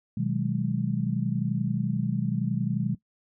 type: chord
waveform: sine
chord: G# minor seventh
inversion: first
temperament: just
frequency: 124.59 / 155.74 / 186.89 / 207.7 Hz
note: B2 / D#3 / F#3 / G#3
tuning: +16 / +2 / +18 / 0 cents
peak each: -30 dBFS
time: 0.17-2.95 s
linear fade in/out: 5 ms
effects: noise-tail reverb RT60 0.1 s tail -18 dB re dry